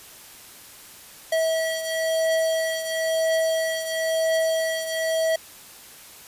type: beating tone pair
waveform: square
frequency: 647 / 647.99 Hz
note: E5 / E5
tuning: -32 / -30 cents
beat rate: 0.99 Hz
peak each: -23 / -29 dBFS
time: 1.32-5.36 s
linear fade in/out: 5 ms
effects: white hiss -45 dBFS RMS until 6.27 s + resampled to 32000 Hz